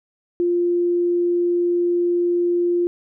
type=tone; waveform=sine; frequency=349.2 Hz; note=F4; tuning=in tune; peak=-16 dBFS; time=0.4-2.87 s; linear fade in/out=0 ms; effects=none